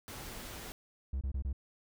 pink noise, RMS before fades -45 dBFS, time 0.08-0.72 s, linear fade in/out 0 ms
triangle tone bursts, 66.7 Hz, C2, 34 cents sharp, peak -30 dBFS, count 4, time 1.13-1.529 s, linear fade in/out 5 ms, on 81 ms, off 25 ms
effects none

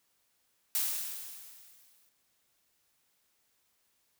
blue noise with exponential decay, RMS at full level -29 dBFS, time 0.75-2.09 s, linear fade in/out 0 ms, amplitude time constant 290 ms, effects white hiss -74 dBFS RMS until 4.19 s

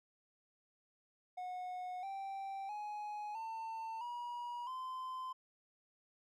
triangle tone with pitch steps, 729 / 781.3 / 837.4 / 897.5 / 961.9 / 1031 Hz, F#5 / G5 / G#5 / A5 / B5 / C6, -26 / -6 / +14 / +34 / -46 / -26 cents, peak -39 dBFS, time 1.37-5.33 s, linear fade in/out 10 ms, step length 660 ms, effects none

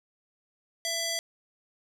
square tone with band-pass filter, 667 Hz, E5, 20 cents sharp, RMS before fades -31 dBFS, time 0.85-1.19 s, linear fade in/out 0 ms, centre 5600 Hz, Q 1.2, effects none

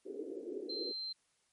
white band-pass noise, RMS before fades -43 dBFS, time 0.05-0.93 s, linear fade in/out 20 ms, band 300 to 440 Hz, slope 48 dB/octave
sine tone, 4125 Hz, C8, 25 cents flat, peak -38 dBFS, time 0.69-1.13 s, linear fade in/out 10 ms
effects white hiss -75 dBFS RMS until 1.52 s + MP3 48 kbps

